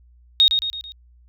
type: tone with echo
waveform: sine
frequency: 3729 Hz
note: A#7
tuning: in tune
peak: -10 dBFS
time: 0.4-0.48 s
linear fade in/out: 0 ms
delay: 110 ms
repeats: 4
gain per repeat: -6 dB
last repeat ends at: 0.92 s
effects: added 60 Hz sine -49 dBFS peak until 1.28 s